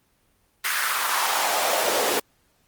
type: noise with high-pass filter sweep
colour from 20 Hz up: pink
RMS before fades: -23 dBFS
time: 0.64-2.2 s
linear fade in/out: 10 ms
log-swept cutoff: 1600 to 410 Hz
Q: 2.4
effects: pink hiss -65 dBFS RMS until 2.67 s + Opus 24 kbps